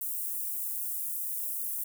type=high-pass noise; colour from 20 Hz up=white; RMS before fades=-34 dBFS; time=0.01-1.84 s; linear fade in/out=5 ms; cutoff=10000 Hz; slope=24 dB/octave; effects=none